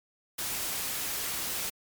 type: noise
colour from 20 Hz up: white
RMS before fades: -33 dBFS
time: 0.38-1.7 s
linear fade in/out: 10 ms
effects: MP3 96 kbps